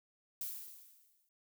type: noise with exponential decay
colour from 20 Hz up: violet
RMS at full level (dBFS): -39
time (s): 0.41-1.29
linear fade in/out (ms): 2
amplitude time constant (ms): 190
effects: noise-tail reverb RT60 0.1 s tail -26 dB re dry